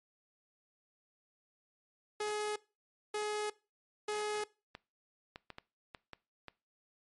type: tone bursts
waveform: sawtooth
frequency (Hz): 421.3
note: G#4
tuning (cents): +25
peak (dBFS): -30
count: 3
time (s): 2.2-4.44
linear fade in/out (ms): 5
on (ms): 360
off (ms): 580
type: clicks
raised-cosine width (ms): 0.3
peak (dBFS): -29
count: 7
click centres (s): 4.751 / 5.359 / 5.503 / 5.584 / 5.948 / 6.133 / 6.483
effects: noise-tail reverb RT60 0.3 s tail -21 dB re dry + MP3 48 kbps